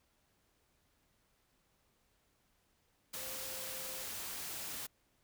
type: tone in noise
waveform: sine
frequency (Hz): 523.3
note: C5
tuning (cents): 0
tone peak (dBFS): -52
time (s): 3.16-4.03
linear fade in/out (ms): 10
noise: white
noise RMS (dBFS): -43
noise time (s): 3.13-4.87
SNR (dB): -12
effects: pink hiss -75 dBFS RMS until 5.23 s